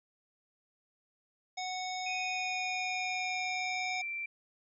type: harmonic tone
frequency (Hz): 740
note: F#5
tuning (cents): 0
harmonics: 1 / 3 / 5 / 7 / 9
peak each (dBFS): -37 / -42 / -44 / -45 / -47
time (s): 1.57-4.02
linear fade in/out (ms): 10
type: tone with pitch glide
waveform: sine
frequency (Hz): 2489 to 2349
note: D#7 to D7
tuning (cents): 0 to 0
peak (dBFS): -35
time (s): 2.06-4.26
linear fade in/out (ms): 5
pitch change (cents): -100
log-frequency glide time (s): 2.19-3.73
effects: none